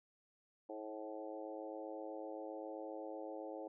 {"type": "harmonic tone with a mistuned harmonic", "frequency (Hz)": 107.7, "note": "A2", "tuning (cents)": -37, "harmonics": [3, 4, 5, 6, 7, 8], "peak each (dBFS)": [-49, -51, -48, -54, -53, -57], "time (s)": [0.69, 3.68], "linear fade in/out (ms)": 5, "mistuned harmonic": 6, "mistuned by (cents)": -18, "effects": []}